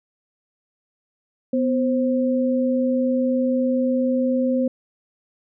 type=tone pair together; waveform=sine; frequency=249.6 / 526.4 Hz; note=B3 / C5; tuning=+19 / +10 cents; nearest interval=octave + minor second; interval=1291 cents; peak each=-19 / -22 dBFS; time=1.53-4.68 s; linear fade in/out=5 ms; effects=none